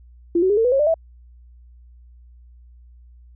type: tone with pitch steps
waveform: sine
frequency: 342.1 / 375.2 / 411.6 / 451.4 / 495.1 / 543 / 595.6 / 653.3 Hz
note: F4 / F#4 / G#4 / A4 / B4 / C#5 / D5 / E5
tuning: -36 / +24 / -16 / +44 / +4 / -36 / +24 / -16 cents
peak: -14 dBFS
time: 0.35-0.942 s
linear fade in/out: 5 ms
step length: 74 ms
effects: added 60 Hz sine -44 dBFS peak until 3.35 s